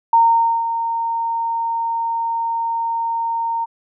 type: tone with ADSR envelope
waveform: sine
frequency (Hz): 920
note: A#5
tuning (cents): -23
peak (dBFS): -8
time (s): 0.13-3.66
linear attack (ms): 4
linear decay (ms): 500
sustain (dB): -10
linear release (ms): 25
effects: none